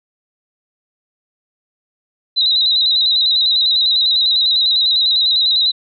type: tone with vibrato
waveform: sine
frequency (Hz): 3916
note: B7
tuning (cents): -15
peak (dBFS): -11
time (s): 2.36-5.72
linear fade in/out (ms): 20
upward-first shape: square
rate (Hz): 10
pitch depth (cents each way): 49
effects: none